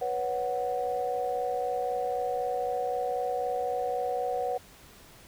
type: chord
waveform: sine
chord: B suspended second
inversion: none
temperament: equal with one note detuned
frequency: 490.5 / 554.4 / 740 Hz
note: B4 / C#5 / F#5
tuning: -12 / 0 / 0 cents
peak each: -31 / -34 / -30 dBFS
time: 0.01-4.58 s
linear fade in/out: 10 ms
effects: tanh soft clip ceiling -18 dBFS + pink hiss -53 dBFS RMS until 5.27 s